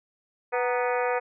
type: harmonic tone with a mistuned harmonic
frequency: 246.9 Hz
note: B3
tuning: in tune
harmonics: 2 / 3 / 4 / 5 / 6 / 7 / 8 / 9 / 10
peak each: -26 / -30 / -32 / -34 / -36 / -37 / -38 / -39 / -40 dBFS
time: 0.52-1.2 s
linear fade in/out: 20 ms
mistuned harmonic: 4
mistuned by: -89 cents
effects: none